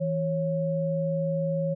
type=tone pair together; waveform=sine; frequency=163.52 / 550 Hz; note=E3 / C#5; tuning=-14 / -14 cents; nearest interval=octave + major sixth; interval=2100 cents; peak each=-27 dBFS; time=0-1.75 s; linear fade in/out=20 ms; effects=none